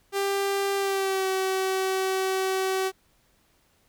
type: tone with pitch glide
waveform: sawtooth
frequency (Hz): 395.9 to 380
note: G4 to F#4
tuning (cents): +17 to +46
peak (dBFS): -20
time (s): 0.12-2.92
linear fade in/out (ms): 50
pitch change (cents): -71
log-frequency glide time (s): 0.76-1.27
effects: pink hiss -65 dBFS RMS until 3.88 s